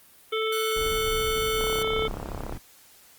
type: harmonic tone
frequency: 440 Hz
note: A4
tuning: in tune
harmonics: 1 / 3 / 5 / 7 / 8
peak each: -26 / -31 / -33 / -34 / -35 dBFS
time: 0.32-2.08 s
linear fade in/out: 10 ms
type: tone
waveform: 5% pulse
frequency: 1480 Hz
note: F#6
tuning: in tune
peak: -22 dBFS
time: 0.52-1.83 s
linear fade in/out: 5 ms
type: noise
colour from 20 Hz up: brown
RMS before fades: -35 dBFS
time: 0.76-2.58 s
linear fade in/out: 5 ms
type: click train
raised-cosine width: 1 ms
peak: -20 dBFS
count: 32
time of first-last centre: 1.61-2.524 s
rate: 33.9 Hz
effects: white hiss -54 dBFS RMS until 3.18 s + Opus 32 kbps